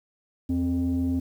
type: tone pair together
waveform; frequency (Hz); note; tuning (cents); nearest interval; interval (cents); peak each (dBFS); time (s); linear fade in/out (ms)
sine; 83 / 262.2; E2 / C4; +12 / +4; octave + minor sixth; 1992; -26 / -22; 0.49-1.2; 10
effects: tanh soft clip ceiling -19 dBFS + 9-bit